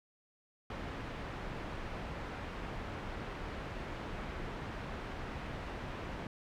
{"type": "low-pass noise", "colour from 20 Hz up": "pink", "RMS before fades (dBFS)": -42, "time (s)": [0.7, 6.27], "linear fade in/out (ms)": 2, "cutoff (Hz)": 2200, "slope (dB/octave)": 12, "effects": []}